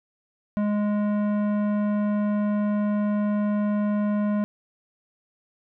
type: tone with tanh clipping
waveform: sine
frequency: 207.7 Hz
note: G#3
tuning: in tune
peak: -23 dBFS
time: 0.57-4.44 s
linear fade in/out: 0 ms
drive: 14 dB
effects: none